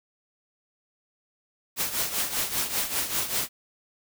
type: noise with tremolo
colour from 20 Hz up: white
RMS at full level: -25 dBFS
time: 1.76-3.49 s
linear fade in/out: 50 ms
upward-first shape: triangle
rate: 5.1 Hz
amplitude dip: 75%
effects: none